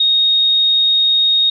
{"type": "tone", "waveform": "sine", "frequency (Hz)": 3729, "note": "A#7", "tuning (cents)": 0, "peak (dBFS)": -10, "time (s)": [0, 1.5], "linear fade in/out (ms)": 5, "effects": []}